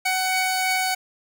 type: tone pair together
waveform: sawtooth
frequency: 749 / 2244 Hz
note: F#5 / C#7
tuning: +21 / +21 cents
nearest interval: octave + perfect fifth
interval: 1900 cents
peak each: -19 / -21 dBFS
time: 0.05-0.95 s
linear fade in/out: 10 ms
effects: none